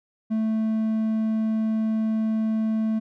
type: tone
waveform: triangle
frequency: 220 Hz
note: A3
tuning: in tune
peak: -19 dBFS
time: 0.3-3 s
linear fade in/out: 20 ms
effects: none